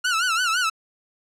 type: tone with vibrato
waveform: sawtooth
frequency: 1401 Hz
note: F6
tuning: 5 cents sharp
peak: -16 dBFS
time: 0.04-0.7 s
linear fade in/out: 10 ms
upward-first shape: sine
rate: 5.9 Hz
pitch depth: 130 cents each way
effects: low-pass 9000 Hz 12 dB/octave